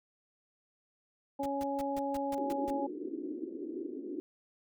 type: harmonic tone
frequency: 278.2 Hz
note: C#4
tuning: 6 cents sharp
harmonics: 1 / 2 / 3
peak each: -36 / -36 / -36 dBFS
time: 1.39-2.87 s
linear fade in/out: 10 ms
type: noise bursts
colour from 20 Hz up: pink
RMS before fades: -46 dBFS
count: 8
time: 1.43-2.704 s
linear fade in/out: 2 ms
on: 28 ms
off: 150 ms
type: band-pass noise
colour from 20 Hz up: pink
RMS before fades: -40 dBFS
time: 2.38-4.2 s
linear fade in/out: 0 ms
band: 280 to 380 Hz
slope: 48 dB/octave
effects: none